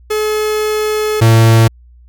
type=tone pair in turn; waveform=45% pulse; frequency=427.6 / 113.26 Hz; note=A4 / A#2; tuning=-49 / -49 cents; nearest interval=octave + major seventh; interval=2300 cents; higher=first; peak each=-13 / -5 dBFS; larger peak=second; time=0.1-1.21 / 1.21-1.68 s; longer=first; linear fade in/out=10 ms; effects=added 60 Hz sine -39 dBFS peak until 2.08 s